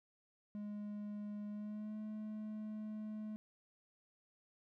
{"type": "tone with pitch glide", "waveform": "triangle", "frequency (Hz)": [207.7, 214.3], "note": ["G#3", "A3"], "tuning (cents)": [0, -45], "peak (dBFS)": -40, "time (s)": [0.55, 3.36], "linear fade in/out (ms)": 0, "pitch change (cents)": 55, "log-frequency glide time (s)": [1.49, 1.97], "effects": []}